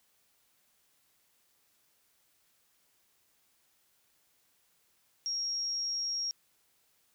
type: tone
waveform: sine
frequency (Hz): 5590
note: F8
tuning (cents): +1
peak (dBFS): -31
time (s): 5.26-6.31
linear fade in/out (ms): 0
effects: white hiss -71 dBFS RMS until 7.14 s